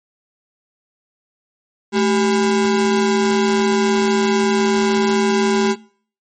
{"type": "ring-modulated tone", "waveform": "square", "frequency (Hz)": 302.8, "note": "D#4", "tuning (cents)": -47, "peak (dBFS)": -11, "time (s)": [1.92, 5.76], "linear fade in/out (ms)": 50, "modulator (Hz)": 86.3, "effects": ["noise-tail reverb RT60 0.5 s tail -22 dB re dry", "MP3 32 kbps"]}